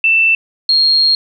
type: tone pair in turn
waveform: sine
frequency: 2665 / 4250 Hz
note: E7 / C8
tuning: +18 / +26 cents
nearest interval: minor sixth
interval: 808 cents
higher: second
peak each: -8 dBFS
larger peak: neither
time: 0.04-0.35 / 0.69-1.15 s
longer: second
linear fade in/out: 2 ms
effects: none